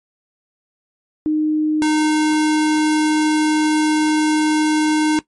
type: tone pair in turn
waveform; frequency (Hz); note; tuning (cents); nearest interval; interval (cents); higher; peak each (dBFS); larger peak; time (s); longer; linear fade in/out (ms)
sine / square; 307.4 / 307.4; D#4 / D#4; -21 / -21; unison; 0; neither; -14; neither; 1.26-1.82 / 1.82-5.19; second; 0
effects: noise-tail reverb RT60 0.1 s tail -18 dB re dry + MP3 48 kbps